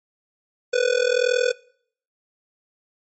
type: tone with amplitude modulation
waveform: square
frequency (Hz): 494.8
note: B4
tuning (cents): +3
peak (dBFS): -14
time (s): 0.73-1.52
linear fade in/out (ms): 10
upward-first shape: sine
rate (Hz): 41.3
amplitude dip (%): 90
effects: noise-tail reverb RT60 0.6 s tail -24 dB re dry + MP3 32 kbps